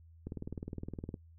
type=click train; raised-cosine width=3 ms; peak=-27 dBFS; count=18; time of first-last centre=0.27-1.142 s; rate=19.5 Hz; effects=noise-tail reverb RT60 0.1 s tail -21 dB re dry + added 82 Hz sine -55 dBFS peak until 1.38 s